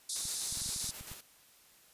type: band-pass noise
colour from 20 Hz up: white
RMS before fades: -38 dBFS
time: 0.09-0.91 s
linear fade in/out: 5 ms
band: 3600 to 11000 Hz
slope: 96 dB/octave
type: noise with tremolo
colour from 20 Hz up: white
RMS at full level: -45 dBFS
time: 0.15-1.21 s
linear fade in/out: 10 ms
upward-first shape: square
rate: 7.6 Hz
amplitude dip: 40%
type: clicks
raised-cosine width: 5 ms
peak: -36 dBFS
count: 11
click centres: 0.254 / 0.525 / 0.573 / 0.618 / 0.661 / 0.691 / 0.762 / 0.843 / 0.892 / 1.01 / 1.116 s
effects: white hiss -62 dBFS RMS until 1.93 s + resampled to 32000 Hz